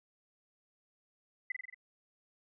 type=tone with echo; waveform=sine; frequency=2012 Hz; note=B6; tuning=32 cents sharp; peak=-32 dBFS; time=1.5-1.52 s; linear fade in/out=5 ms; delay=45 ms; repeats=5; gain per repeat=-3 dB; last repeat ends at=1.745 s; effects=none